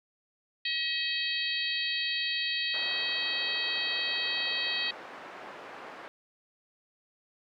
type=harmonic tone; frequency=639 Hz; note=D#5; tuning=46 cents sharp; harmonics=3 / 4 / 5 / 6 / 7; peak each=-35 / -35 / -35 / -35 / -35 dBFS; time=0.65-4.91 s; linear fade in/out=5 ms
type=band-pass noise; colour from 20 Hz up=pink; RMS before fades=-45 dBFS; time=2.74-6.08 s; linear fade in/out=0 ms; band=490 to 1800 Hz; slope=12 dB/octave
effects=none